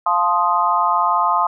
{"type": "chord", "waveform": "sine", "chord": "F dominant seventh", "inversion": "none", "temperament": "equal with one note detuned", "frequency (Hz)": [698.5, 871.4, 1046.5, 1244.5], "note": ["F5", "A5", "C6", "Eb6"], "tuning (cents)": [0, -17, 0, 0], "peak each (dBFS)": [-22, -20, -18, -19], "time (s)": [0.06, 1.47], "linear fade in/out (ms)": 5, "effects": []}